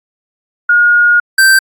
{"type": "tone pair in turn", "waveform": ["sine", "square"], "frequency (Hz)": [1434, 1561.4], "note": ["F6", "G6"], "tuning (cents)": [45, -7], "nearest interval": "minor second", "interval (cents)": 148, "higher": "second", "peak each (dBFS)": -5, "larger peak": "neither", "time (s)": [[0.69, 1.2], [1.38, 1.59]], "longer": "first", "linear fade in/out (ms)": 5, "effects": ["AAC 64 kbps"]}